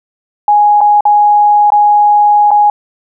sine tone with dropouts, 830.6 Hz, G#5, in tune, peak -4 dBFS, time 0.48-2.7 s, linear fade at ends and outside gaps 2 ms, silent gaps 0.807-0.813 / 1.008-1.053 / 1.703-1.72 / 2.507-2.514 s, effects none

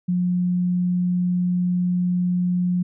sine tone, 178.9 Hz, F3, 42 cents sharp, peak -18 dBFS, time 0.08-2.83 s, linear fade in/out 10 ms, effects none

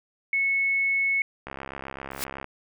sine tone, 2200 Hz, C#7, 14 cents flat, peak -21 dBFS, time 0.33-1.22 s, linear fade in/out 2 ms
click train, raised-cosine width 0.5 ms, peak -20 dBFS, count 67, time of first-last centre 1.47-2.443 s, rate 67.8 Hz
white noise with exponential growth, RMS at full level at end -26 dBFS, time 2.11-2.24 s, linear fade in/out 1 ms, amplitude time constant 27 ms
effects none

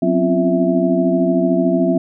sine tone cluster, 182.3 / 256.4 / 269.7 / 345.1 / 658 Hz, F#3 / C4 / C#4 / F4 / E5, -25 / -35 / -47 / -21 / -3 cents, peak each -19 dBFS, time 0.02-1.98 s, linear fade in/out 5 ms, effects none

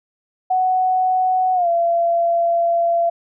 sine tone with pitch glide, 743 to 681.3 Hz, F#5 to F5, +7 to -43 cents, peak -14 dBFS, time 0.5-3.1 s, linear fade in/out 10 ms, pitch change -150 cents, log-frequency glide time 1.54-1.68 s, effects none

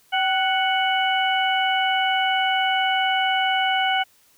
harmonic tone with a mistuned harmonic, 740 Hz, F#5, in tune, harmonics 1 / 2 / 3 / 4, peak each -21 / -25 / -27 / -25 dBFS, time 0.12-4.04 s, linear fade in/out 20 ms, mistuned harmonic 1, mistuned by +56 cents, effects white hiss -58 dBFS RMS until 4.37 s

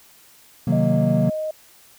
triangle chord, C half-diminished seventh, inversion none, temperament equal, 130.81 / 155.56 / 185 / 233.1 Hz, C3 / Eb3 / Gb3 / Bb3, 0 / 0 / 0 / 0 cents, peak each -20 dBFS, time 0.67-1.3 s, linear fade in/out 5 ms
sine tone, 622.3 Hz, D#5, in tune, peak -23 dBFS, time 0.72-1.51 s, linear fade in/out 5 ms
effects white hiss -51 dBFS RMS until 1.98 s

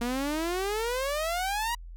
sawtooth exponential sweep, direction up, 233.1 to 970 Hz, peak -24 dBFS, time 0.01-1.75 s, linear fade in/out 5 ms, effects added 42 Hz sine -40 dBFS peak until 1.96 s

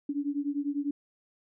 sine beating tone pair, 282.5 / 292.5 Hz, C#4 / D4, +33 / -7 cents, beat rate 10 Hz, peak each -31 / -32 dBFS, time 0.09-0.91 s, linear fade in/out 5 ms, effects none

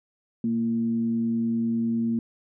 sine tone with frequency modulation, 230.1 Hz, A#3, 22 cents flat, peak -22 dBFS, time 0.44-2.19 s, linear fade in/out 2 ms, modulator 110 Hz, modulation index 0.31, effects none

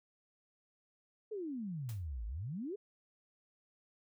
sine exponential two-way sweep, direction down then up, 450 to 51 to 436.6 Hz, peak -38 dBFS, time 1.31-2.76 s, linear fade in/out 10 ms, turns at 2.26 s
white noise with exponential decay, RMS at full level -50 dBFS, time 1.89-2.07 s, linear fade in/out 0 ms, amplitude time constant 37 ms
effects none

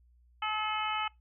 harmonic tone, 429.6 Hz, A4, 41 cents flat, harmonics 2 / 3 / 4 / 5 / 6 / 7, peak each -35 / -34 / -45 / -40 / -40 / -38 dBFS, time 0.42-1.08 s, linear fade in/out 5 ms, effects noise-tail reverb RT60 0.2 s tail -24 dB re dry + added 60 Hz sine -60 dBFS peak until 1.2 s

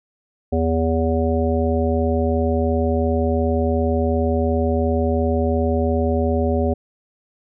harmonic tone, 81.4 Hz, E2, 21 cents flat, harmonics 1 / 3 / 5 / 7 / 9, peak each -20 / -22 / -23 / -24 / -28 dBFS, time 0.52-6.74 s, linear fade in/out 10 ms, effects none

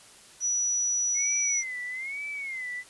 sine tone, 5880 Hz, F#8, 12 cents flat, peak -24 dBFS, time 0.4-1.64 s, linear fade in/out 50 ms
sine tone with vibrato, 2133 Hz, C7, 33 cents sharp, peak -32 dBFS, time 1.14-2.84 s, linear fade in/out 50 ms, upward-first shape sine, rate 1.1 Hz, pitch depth 140 cents each way
effects white hiss -52 dBFS RMS until 2.89 s + resampled to 24000 Hz

